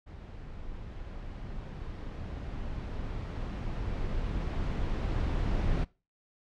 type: noise with level ramp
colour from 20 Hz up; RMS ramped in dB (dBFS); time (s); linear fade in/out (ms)
brown; -44 to -28; 0.06-5.85; 20
effects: noise-tail reverb RT60 0.3 s tail -21 dB re dry + low-pass 4000 Hz 12 dB/octave

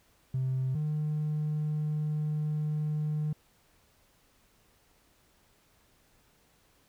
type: tone pair in turn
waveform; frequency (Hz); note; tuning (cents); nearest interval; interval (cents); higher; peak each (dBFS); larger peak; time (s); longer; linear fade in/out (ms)
triangle; 130.81 / 151.87; C3 / D#3; 0 / -42; minor third; 258; second; -24 / -25; first; 0.34-0.75 / 0.75-3.33; second; 5
effects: tanh soft clip ceiling -24 dBFS + pink hiss -66 dBFS RMS until 6.88 s

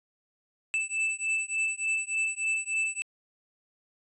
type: beating tone pair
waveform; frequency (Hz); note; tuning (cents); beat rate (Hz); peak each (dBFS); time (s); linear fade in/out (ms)
square; 2637 / 2640.4; E7 / E7; 0 / +2; 3.4; -31 / -31; 0.74-3.02; 0
effects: resampled to 24000 Hz

